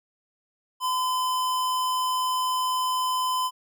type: tone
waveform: square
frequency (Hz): 1018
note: C6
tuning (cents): -48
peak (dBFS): -24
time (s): 0.8-3.51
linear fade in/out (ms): 50
effects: none